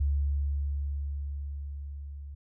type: tone with level ramp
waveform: sine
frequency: 71 Hz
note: C#2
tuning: 42 cents sharp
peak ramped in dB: -23 to -39 dBFS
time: 0-2.35 s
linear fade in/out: 10 ms
effects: none